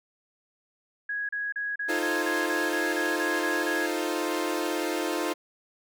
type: tone bursts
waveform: sine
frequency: 1661.2 Hz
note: G#6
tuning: in tune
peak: -28 dBFS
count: 12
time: 1.09-3.864 s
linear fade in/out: 5 ms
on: 200 ms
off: 34 ms
type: chord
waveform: sawtooth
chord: F dominant seventh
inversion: third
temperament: equal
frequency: 311.1 / 349.2 / 440 / 523.3 Hz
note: Eb4 / F4 / A4 / C5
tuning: 0 / 0 / 0 / 0 cents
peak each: -27 / -27 / -31 / -31 dBFS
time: 1.88-5.34 s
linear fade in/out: 20 ms
effects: none